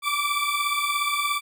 20% pulse beating tone pair, 1155 / 1172 Hz, D6 / D6, -29 / -4 cents, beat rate 17 Hz, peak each -21 dBFS, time 0.02-1.41 s, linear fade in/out 50 ms, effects none

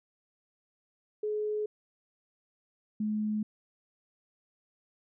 sine tone pair in turn, 423.6 / 213.1 Hz, G#4 / G#3, +34 / +45 cents, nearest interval octave, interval 1189 cents, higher first, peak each -29 / -28 dBFS, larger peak second, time 1.23-1.66 / 3-3.43 s, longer neither, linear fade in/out 5 ms, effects none

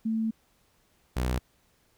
sine / sawtooth tone pair in turn, 222.5 / 62.44 Hz, A3 / B1, +20 / +20 cents, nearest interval octave + minor seventh, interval 2200 cents, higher first, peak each -25 / -22 dBFS, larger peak second, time 0.05-0.31 / 1.16-1.39 s, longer first, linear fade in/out 10 ms, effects pink hiss -67 dBFS RMS until 1.97 s

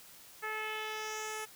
10% pulse tone with low-pass filter sweep, 432.7 Hz, A4, 29 cents flat, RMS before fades -39 dBFS, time 0.42-1.46 s, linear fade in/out 20 ms, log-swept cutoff 1800 to 11000 Hz, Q 2.1, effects white hiss -55 dBFS RMS until 1.55 s

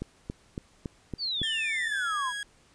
click train, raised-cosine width 3 ms, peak -20 dBFS, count 6, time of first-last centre 0.02-1.417 s, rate 3.58 Hz
sine exponential sweep, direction down, 4738 to 956 Hz, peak -28 dBFS, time 1.18-2.33 s, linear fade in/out 50 ms
30% pulse tone with pitch glide, 1784 to 1654.9 Hz, A6 to G#6, +23 to -7 cents, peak -30 dBFS, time 1.43-2.43 s, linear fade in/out 2 ms, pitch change -130 cents, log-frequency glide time 1.81-2.12 s
effects pink hiss -61 dBFS RMS until 2.74 s + resampled to 22050 Hz

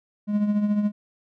triangle tone with tremolo, 207.7 Hz, G#3, in tune, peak -15 dBFS, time 0.27-0.92 s, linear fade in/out 50 ms, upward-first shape triangle, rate 14 Hz, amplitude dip 60%, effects none

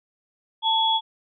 sine tone pair together, 890 / 3364 Hz, A5 / G#7, +20 / +22 cents, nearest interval octave + major seventh, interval 2302 cents, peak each -21 dBFS, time 0.62-1.01 s, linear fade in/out 50 ms, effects none

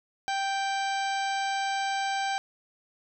harmonic tone with a mistuned harmonic, 784 Hz, G5, in tune, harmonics 1 / 2 / 3 / 4 / 5 / 6 / 7 / 8 / 10, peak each -28 / -34 / -38 / -40 / -42 / -44 / -45 / -46 / -48 dBFS, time 0.28-2.38 s, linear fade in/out 0 ms, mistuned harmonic 7, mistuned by +28 cents, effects none

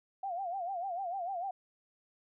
sine tone with vibrato, 735 Hz, F#5, 12 cents flat, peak -34 dBFS, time 0.23-1.51 s, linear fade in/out 5 ms, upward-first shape sine, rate 6.7 Hz, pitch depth 140 cents each way, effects none

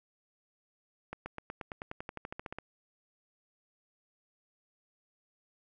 accelerating click train, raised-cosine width 0.5 ms, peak -24 dBFS, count 17, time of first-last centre 1.13-2.586 s, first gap 130 ms, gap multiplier 0.95, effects none

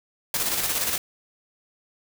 white noise with tremolo, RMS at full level -24 dBFS, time 0.34-0.98 s, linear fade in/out 2 ms, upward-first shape square, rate 17 Hz, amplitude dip 40%, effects none

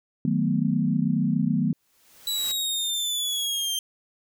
sine chord, B dominant seventh, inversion first, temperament equal, 155.56 / 185 / 220 / 246.9 Hz, D#3 / F#3 / A3 / B3, 0 / 0 / 0 / 0 cents, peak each -26 dBFS, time 0.25-1.73 s, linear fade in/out 2 ms
white noise with exponential growth, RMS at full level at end -35 dBFS, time 1.73-2.52 s, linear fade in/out 5 ms, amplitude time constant 170 ms
sawtooth linear sweep, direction down, 3946 to 3136 Hz, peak -22 dBFS, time 2.27-3.79 s, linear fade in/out 2 ms
effects none

